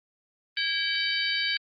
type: harmonic tone with a mistuned harmonic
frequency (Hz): 766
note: G5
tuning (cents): -40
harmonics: 2 / 3 / 4 / 5 / 6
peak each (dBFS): -31 / -31 / -31 / -33 / -31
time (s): 0.57-1.57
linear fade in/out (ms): 2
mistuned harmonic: 2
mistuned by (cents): +120
effects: Opus 24 kbps